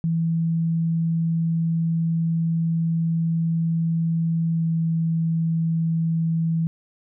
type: tone with pitch glide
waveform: sine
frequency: 164.81 to 163.77 Hz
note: E3 to E3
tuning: 0 to -11 cents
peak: -19 dBFS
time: 0.04-6.67 s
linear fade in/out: 0 ms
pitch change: -11 cents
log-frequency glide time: 4.53-4.64 s
effects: none